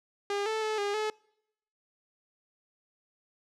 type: tone with pitch steps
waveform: sawtooth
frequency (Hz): 404.4 / 439 / 432.9 / 406.4 / 429.8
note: G#4 / A4 / A4 / G#4 / A4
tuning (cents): -46 / -4 / -28 / -38 / -41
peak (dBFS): -25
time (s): 0.3-1.1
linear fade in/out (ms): 2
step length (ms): 160
effects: noise-tail reverb RT60 0.8 s tail -26 dB re dry + low-pass 6000 Hz 12 dB/octave